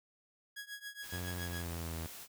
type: tone with tremolo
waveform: sawtooth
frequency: 1661.2 Hz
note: G#6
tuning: in tune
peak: -37 dBFS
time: 0.56-1.65 s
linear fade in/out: 10 ms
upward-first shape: triangle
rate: 7.2 Hz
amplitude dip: 95%
type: noise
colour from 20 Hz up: white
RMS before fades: -49 dBFS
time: 1.01-2.28 s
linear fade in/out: 50 ms
type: tone with pitch glide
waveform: sawtooth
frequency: 89.2 to 81.8 Hz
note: F2 to E2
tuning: +37 to -13 cents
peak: -35 dBFS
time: 1.12-2.07 s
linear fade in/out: 10 ms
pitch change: -150 cents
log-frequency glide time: 1.29-1.96 s
effects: none